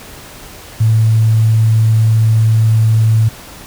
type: tone with quantisation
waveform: sine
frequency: 111 Hz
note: A2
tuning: 16 cents sharp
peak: -7 dBFS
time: 0.8-3.29 s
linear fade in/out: 10 ms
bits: 6
effects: pink hiss -34 dBFS RMS until 3.66 s